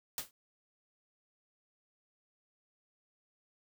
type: noise with exponential decay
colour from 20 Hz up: white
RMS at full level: -33 dBFS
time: 0.18-0.31 s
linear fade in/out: 1 ms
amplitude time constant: 28 ms
effects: none